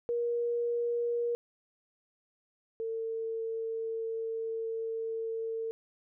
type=tone pair in turn; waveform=sine; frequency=474.4 / 450.8 Hz; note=A#4 / A4; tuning=+30 / +42 cents; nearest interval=minor second; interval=88 cents; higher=first; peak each=-28 / -32 dBFS; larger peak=first; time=0.09-1.35 / 2.8-5.71 s; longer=second; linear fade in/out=0 ms; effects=none